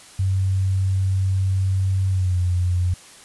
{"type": "tone with pitch glide", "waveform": "sine", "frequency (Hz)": [95.4, 89.53], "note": ["G2", "F2"], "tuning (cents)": [-47, 44], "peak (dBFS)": -17, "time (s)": [0.19, 2.94], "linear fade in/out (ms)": 5, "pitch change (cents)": -109, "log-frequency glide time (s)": [2.09, 2.39], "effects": ["white hiss -45 dBFS RMS until 3.24 s", "resampled to 24000 Hz"]}